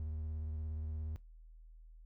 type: tone with vibrato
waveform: triangle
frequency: 77.7 Hz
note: D#2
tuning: 2 cents flat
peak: -36 dBFS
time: 0-1.16 s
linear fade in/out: 0 ms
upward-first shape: triangle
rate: 17 Hz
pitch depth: 44 cents each way
effects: noise-tail reverb RT60 0.2 s tail -20 dB re dry + added 40 Hz sine -53 dBFS peak until 2.05 s